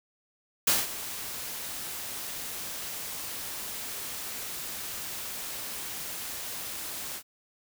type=noise with ADSR envelope; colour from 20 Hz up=white; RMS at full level=-22 dBFS; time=0.67-7.23 s; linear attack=6 ms; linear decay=190 ms; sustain=-15 dB; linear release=72 ms; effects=none